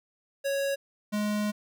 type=tone pair in turn; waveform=square; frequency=554 / 209.3 Hz; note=C#5 / G#3; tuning=-1 / +14 cents; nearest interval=octave + perfect fourth; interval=1685 cents; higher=first; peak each=-27 / -27 dBFS; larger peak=neither; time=0.44-0.76 / 1.12-1.52 s; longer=second; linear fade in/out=20 ms; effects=none